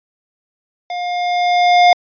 square tone with level ramp, 710 Hz, F5, 28 cents sharp, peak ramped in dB -22 to -6 dBFS, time 0.9-1.93 s, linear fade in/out 2 ms, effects resampled to 11025 Hz

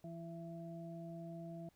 harmonic tone, 167.2 Hz, E3, 25 cents sharp, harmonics 1 / 2 / 4, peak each -47 / -53 / -51 dBFS, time 0.04-1.69 s, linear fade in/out 2 ms, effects pink hiss -75 dBFS RMS until 1.75 s

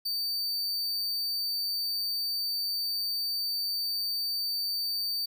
45% pulse tone, 4599 Hz, D8, 37 cents flat, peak -28 dBFS, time 0.05-5.26 s, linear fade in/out 10 ms, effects none

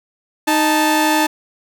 sawtooth tone pair together, 310 / 878.3 Hz, D#4 / A5, -6 / -3 cents, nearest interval octave + tritone, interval 1803 cents, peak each -12 dBFS, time 0.47-1.27 s, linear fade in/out 10 ms, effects none

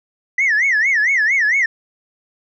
sine tone with vibrato, 1936 Hz, B6, 35 cents flat, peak -11 dBFS, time 0.38-1.66 s, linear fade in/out 5 ms, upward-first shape sine, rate 4.4 Hz, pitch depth 240 cents each way, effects tanh soft clip ceiling -10 dBFS

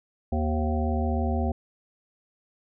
harmonic tone with a mistuned harmonic, 76.6 Hz, D#2, 27 cents flat, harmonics 1 / 3 / 5 / 7 / 9 / 10, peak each -25 / -29 / -35 / -36 / -34 / -35 dBFS, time 0.32-1.52 s, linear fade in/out 5 ms, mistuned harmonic 3, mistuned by +45 cents, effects none

